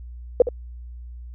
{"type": "tone with echo", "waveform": "sine", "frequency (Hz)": 490, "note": "B4", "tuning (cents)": -14, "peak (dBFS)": -8, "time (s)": [0.4, 0.42], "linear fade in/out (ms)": 2, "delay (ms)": 69, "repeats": 1, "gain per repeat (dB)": -12, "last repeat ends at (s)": 0.489, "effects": ["added 60 Hz sine -35 dBFS peak until 1.34 s"]}